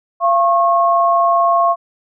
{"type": "tone pair together", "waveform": "sine", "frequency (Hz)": [686, 1089], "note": ["F5", "C#6"], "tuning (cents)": [-31, -31], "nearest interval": "minor sixth", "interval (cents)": 800, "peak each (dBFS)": -13, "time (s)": [0.2, 1.76], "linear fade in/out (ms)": 50, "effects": []}